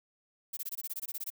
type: noise bursts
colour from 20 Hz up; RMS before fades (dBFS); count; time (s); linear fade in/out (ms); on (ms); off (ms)
violet; -37; 13; 0.53-1.303; 10; 41; 20
effects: none